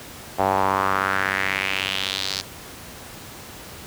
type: tone with band-pass filter sweep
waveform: sawtooth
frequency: 96.3 Hz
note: G2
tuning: 30 cents flat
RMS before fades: -23 dBFS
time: 0.38-2.42 s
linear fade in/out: 20 ms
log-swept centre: 750 to 4800 Hz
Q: 3
effects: pink hiss -39 dBFS RMS until 3.86 s + high-pass 60 Hz 12 dB/octave